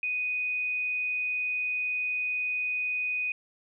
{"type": "tone", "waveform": "sine", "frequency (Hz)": 2489, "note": "D#7", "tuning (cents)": 0, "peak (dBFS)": -27, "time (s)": [0.03, 3.32], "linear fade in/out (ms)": 2, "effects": []}